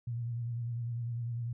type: tone with vibrato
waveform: sine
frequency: 118.2 Hz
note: A#2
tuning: 24 cents sharp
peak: -33 dBFS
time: 0.07-1.53 s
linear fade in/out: 5 ms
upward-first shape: sine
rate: 10 Hz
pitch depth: 43 cents each way
effects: none